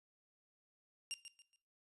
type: tone with echo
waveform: 20% pulse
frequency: 2794 Hz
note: F7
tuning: in tune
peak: -35 dBFS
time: 1.11-1.14 s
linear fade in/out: 0 ms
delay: 140 ms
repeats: 3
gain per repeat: -10 dB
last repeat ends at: 1.56 s
effects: noise-tail reverb RT60 0.4 s tail -18 dB re dry + resampled to 32000 Hz